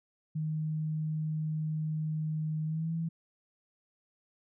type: tone with pitch glide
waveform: sine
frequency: 155.56 to 164.43 Hz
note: D#3 to E3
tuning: 0 to -4 cents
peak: -30 dBFS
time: 0.35-3.09 s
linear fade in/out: 10 ms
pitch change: +96 cents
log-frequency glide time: 2.65-2.93 s
effects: none